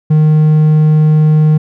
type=tone; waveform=triangle; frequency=154.1 Hz; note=D#3; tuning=16 cents flat; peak=-3 dBFS; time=0.1-1.58 s; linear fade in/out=10 ms; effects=none